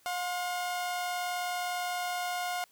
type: tone pair together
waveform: sawtooth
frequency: 715.8 / 1054 Hz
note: F5 / C6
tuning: +42 / +12 cents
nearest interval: perfect fifth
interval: 670 cents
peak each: -28 / -38 dBFS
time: 0.06-2.64 s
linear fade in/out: 0 ms
effects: white hiss -64 dBFS RMS until 2.71 s